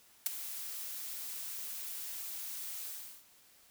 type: noise with ADSR envelope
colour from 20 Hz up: blue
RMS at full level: -28 dBFS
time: 0.26-3.25 s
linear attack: 3 ms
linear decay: 14 ms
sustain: -14 dB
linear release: 390 ms
effects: white hiss -63 dBFS RMS until 3.7 s